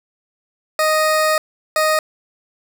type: tone bursts at uneven times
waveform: 20% pulse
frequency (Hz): 622.3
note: D#5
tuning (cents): 0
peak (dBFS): -9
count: 2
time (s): 0.79-1.38 / 1.76-1.99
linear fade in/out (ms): 2
effects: none